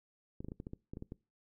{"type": "clicks", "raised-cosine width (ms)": 3, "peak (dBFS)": -30, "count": 11, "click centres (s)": [0.405, 0.446, 0.485, 0.519, 0.601, 0.669, 0.734, 0.935, 0.971, 1.024, 1.121], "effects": ["noise-tail reverb RT60 0.3 s tail -23 dB re dry"]}